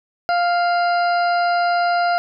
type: harmonic tone with a mistuned harmonic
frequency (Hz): 698.5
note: F5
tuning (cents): 0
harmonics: 1 / 2 / 3 / 4 / 6 / 7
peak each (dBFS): -16 / -22 / -34 / -37 / -35 / -34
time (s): 0.29-2.18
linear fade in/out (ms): 0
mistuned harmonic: 6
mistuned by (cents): -26
effects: none